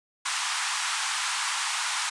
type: band-pass noise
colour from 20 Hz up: pink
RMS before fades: -29 dBFS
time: 0.25-2.1 s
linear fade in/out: 10 ms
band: 870 to 9800 Hz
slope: 48 dB/octave
effects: resampled to 24000 Hz